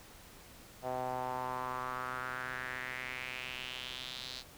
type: tone with band-pass filter sweep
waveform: sawtooth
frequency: 127.4 Hz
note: C3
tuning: 46 cents flat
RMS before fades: -40 dBFS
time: 0.82-4.44 s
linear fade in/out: 50 ms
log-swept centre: 680 to 4300 Hz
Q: 3.7
effects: pink hiss -55 dBFS RMS until 4.57 s